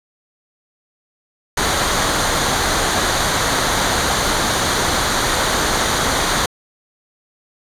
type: noise with comb filter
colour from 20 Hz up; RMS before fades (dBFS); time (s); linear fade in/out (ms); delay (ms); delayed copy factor
pink; -17; 1.57-6.46; 5; 0.38; -0.5
effects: low-pass 9000 Hz 12 dB/octave